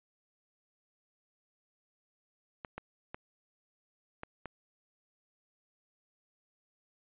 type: clicks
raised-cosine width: 0.5 ms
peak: -25 dBFS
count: 5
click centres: 2.648 / 2.78 / 3.145 / 4.234 / 4.457 s
effects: resampled to 8000 Hz